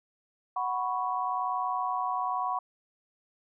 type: chord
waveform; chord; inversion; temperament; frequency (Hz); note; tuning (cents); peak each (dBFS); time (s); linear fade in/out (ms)
sine; F# suspended fourth; none; equal; 740 / 987.8 / 1108.7; F#5 / B5 / C#6; 0 / 0 / 0; -32; 0.56-2.59; 5
effects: none